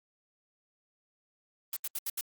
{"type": "noise bursts", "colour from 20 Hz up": "blue", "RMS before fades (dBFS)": -34, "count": 5, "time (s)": [1.73, 2.209], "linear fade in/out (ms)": 2, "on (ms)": 35, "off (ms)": 76, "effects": ["Opus 32 kbps"]}